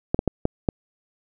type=clicks; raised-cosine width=2 ms; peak=-6 dBFS; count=5; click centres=0.145 / 0.191 / 0.277 / 0.454 / 0.688 s; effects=none